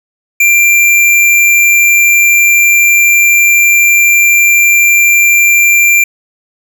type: tone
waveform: square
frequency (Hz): 2372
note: D7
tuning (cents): +17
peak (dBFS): -5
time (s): 0.4-6.04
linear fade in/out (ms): 5
effects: none